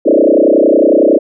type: tone with frequency modulation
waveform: sine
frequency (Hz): 440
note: A4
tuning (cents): 0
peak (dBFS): -5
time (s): 0.05-1.19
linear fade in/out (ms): 20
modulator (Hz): 30.9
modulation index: 5.2
effects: none